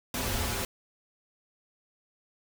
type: noise with comb filter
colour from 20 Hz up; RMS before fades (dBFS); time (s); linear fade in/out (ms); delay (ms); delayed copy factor
pink; -31; 0.14-0.65; 2; 6.5; -1
effects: none